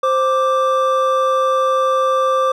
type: tone pair together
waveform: triangle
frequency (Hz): 524 / 1176.3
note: C5 / D6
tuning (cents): +2 / +2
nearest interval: octave + major second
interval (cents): 1400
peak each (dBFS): -14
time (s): 0.03-2.52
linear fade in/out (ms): 5
effects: none